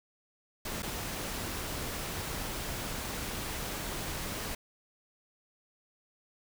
pink noise with dropouts, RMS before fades -37 dBFS, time 0.65-4.55 s, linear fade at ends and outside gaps 5 ms, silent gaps 0.823-0.829 s, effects none

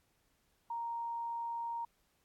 sine tone, 932.3 Hz, A#5, in tune, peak -36 dBFS, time 0.7-1.85 s, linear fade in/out 5 ms, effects pink hiss -75 dBFS RMS until 2.24 s + AAC 64 kbps

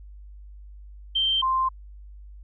sine tone pair in turn, 3136 / 1046.5 Hz, G7 / C6, 0 / 0 cents, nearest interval octave + perfect fifth, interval 1900 cents, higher first, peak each -20 dBFS, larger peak neither, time 1.15-1.42 / 1.42-1.69 s, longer neither, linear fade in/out 10 ms, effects added 50 Hz sine -41 dBFS peak until 2.43 s

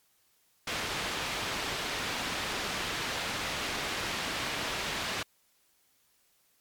white low-pass noise, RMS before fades -34 dBFS, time 0.67-5.23 s, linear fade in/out 5 ms, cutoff 3500 Hz, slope 12 dB/octave, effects white hiss -69 dBFS RMS until 6.6 s + MP3 96 kbps

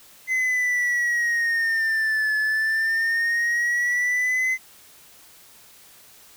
triangle exponential two-way sweep, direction down then up, 2051 to 1722 to 2051 Hz, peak -18 dBFS, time 0.27-4.58 s, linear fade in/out 50 ms, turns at 2.36 s, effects white hiss -50 dBFS RMS until 6.36 s

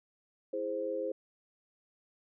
sine chord, E augmented, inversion none, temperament equal, 329.6 / 415.3 / 523.3 Hz, E4 / G#4 / B#4, 0 / 0 / 0 cents, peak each -40 / -38 / -34 dBFS, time 0.53-1.12 s, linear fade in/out 5 ms, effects none

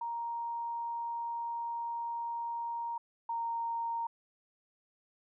sine tone pair in turn, 935 / 926.9 Hz, A#5 / A#5, +5 / -10 cents, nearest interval unison, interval 15 cents, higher first, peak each -34 / -32 dBFS, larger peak second, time 0.01-2.98 / 3.29-4.07 s, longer first, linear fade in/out 5 ms, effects none

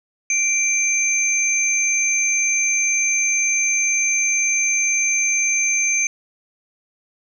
sine tone pair together, 2349 / 6271 Hz, D7 / G8, 0 / 0 cents, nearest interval octave + perfect fourth, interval 1700 cents, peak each -19 dBFS, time 0.3-6.07 s, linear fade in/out 2 ms, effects 8-bit

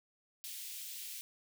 white high-pass noise, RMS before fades -45 dBFS, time 0.44-1.21 s, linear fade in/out 0 ms, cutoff 2400 Hz, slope 24 dB/octave, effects none

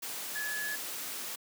sine tone in noise, 1703 Hz, G#6, 43 cents sharp, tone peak -34 dBFS, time 0.35-0.76 s, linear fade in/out 10 ms, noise white, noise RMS -39 dBFS, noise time 0.02-1.36 s, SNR +2 dB, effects high-pass 200 Hz 12 dB/octave

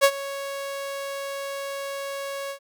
sawtooth tone with ADSR envelope, 554.4 Hz, C#5, in tune, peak -8 dBFS, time 0.01-2.59 s, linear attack 32 ms, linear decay 63 ms, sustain -18 dB, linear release 88 ms, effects none

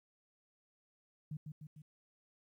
sine tone with echo, 152 Hz, D#3, 40 cents flat, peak -39 dBFS, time 1.31-1.37 s, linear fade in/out 5 ms, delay 150 ms, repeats 3, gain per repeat -4 dB, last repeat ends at 1.82 s, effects 13-bit

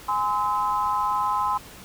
sine tone cluster, 831 / 1029 / 1288 Hz, G#5 / C6 / E6, +1 / -29 / -41 cents, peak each -27 / -23 / -29 dBFS, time 0.08-1.58 s, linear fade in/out 10 ms, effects pink hiss -44 dBFS RMS until 1.84 s

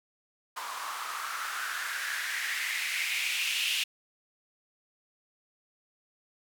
blue noise with band-pass filter sweep, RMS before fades -33 dBFS, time 0.56-3.84 s, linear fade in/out 10 ms, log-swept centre 1000 to 2900 Hz, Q 4.3, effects none

